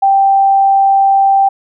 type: tone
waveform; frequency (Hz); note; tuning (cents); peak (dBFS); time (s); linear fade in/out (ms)
sine; 784; G5; 0; -6; 0.02-1.49; 10
effects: none